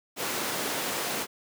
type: high-pass noise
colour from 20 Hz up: pink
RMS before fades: -31 dBFS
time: 0.16-1.27 s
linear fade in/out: 50 ms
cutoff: 270 Hz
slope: 12 dB/octave
effects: none